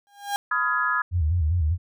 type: tone with exponential growth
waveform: 35% pulse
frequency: 809 Hz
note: G#5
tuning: 46 cents flat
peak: -19 dBFS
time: 0.07-0.36 s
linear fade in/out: 0 ms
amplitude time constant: 61 ms
type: chord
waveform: sine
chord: F half-diminished seventh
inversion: second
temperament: just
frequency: 1005.8 / 1257.2 / 1396.9 / 1676.3 Hz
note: Cb6 / Eb6 / F6 / Ab6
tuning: +31 / +18 / 0 / +16 cents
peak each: -29 / -25 / -28 / -25 dBFS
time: 0.51-1.02 s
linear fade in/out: 5 ms
type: tone with vibrato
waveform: sine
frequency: 82.41 Hz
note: E2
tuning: in tune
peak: -19 dBFS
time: 1.11-1.78 s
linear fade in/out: 50 ms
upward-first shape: square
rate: 5 Hz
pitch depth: 120 cents each way
effects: none